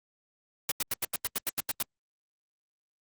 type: noise bursts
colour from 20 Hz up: white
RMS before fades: -29 dBFS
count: 11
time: 0.69-1.826 s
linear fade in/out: 2 ms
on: 26 ms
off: 85 ms
effects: Opus 48 kbps